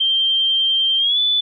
sine tone with pitch glide, 3155 to 3481 Hz, G7 to A7, +10 to -19 cents, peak -14 dBFS, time 0-1.41 s, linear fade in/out 10 ms, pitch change +171 cents, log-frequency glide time 0.98-1.19 s, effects none

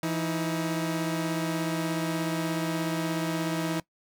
sawtooth tone pair together, 166.9 / 317.1 Hz, E3 / D#4, +22 / +33 cents, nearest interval major seventh, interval 1111 cents, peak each -26 dBFS, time 0.03-3.8 s, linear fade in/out 2 ms, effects noise-tail reverb RT60 0.1 s tail -20 dB re dry

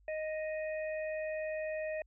harmonic tone, 622.3 Hz, D#5, in tune, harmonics 1 / 3 / 4, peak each -35 / -45 / -47 dBFS, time 0.08-2.02 s, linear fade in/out 2 ms, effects added 50 Hz sine -62 dBFS peak until 2.06 s

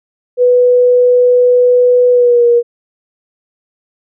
sine tone with pitch glide, 493.9 to 475.4 Hz, B4 to A#4, 0 to +34 cents, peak -5 dBFS, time 0.37-2.63 s, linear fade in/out 50 ms, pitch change -66 cents, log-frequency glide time 2.11-2.45 s, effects none

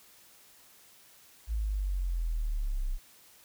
sine exponential sweep, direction down, 55.8 to 30.99 Hz, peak -28 dBFS, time 1.47-2.99 s, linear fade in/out 50 ms, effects white hiss -58 dBFS RMS until 3.44 s

